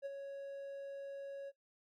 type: tone with ADSR envelope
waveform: triangle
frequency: 554.4 Hz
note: C#5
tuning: in tune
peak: -35 dBFS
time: 0.02-1.52 s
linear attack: 37 ms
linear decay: 26 ms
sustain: -6 dB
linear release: 38 ms
effects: noise-tail reverb RT60 0.1 s tail -18 dB re dry